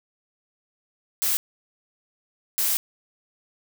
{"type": "noise bursts at uneven times", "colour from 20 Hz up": "blue", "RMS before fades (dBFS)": -23, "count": 2, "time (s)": [[1.22, 1.37], [2.58, 2.77]], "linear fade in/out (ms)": 0, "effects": []}